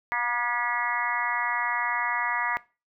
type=harmonic tone with a mistuned harmonic; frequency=240 Hz; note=B3; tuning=49 cents flat; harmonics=3 / 4 / 5 / 6 / 7 / 8 / 9; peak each=-37 / -29 / -32 / -39 / -32 / -30 / -34 dBFS; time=0.12-2.57 s; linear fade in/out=0 ms; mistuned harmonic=8; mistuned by=+27 cents; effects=noise-tail reverb RT60 0.3 s tail -20 dB re dry